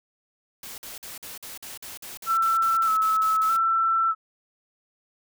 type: noise bursts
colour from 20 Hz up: white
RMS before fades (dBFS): -39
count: 15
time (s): 0.63-3.566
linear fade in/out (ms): 2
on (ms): 150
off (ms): 49
type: tone with vibrato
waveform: sine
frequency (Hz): 1318.5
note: E6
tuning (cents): 0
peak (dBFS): -19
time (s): 2.26-4.15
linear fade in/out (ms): 50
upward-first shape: square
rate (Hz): 0.81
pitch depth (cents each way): 25
effects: none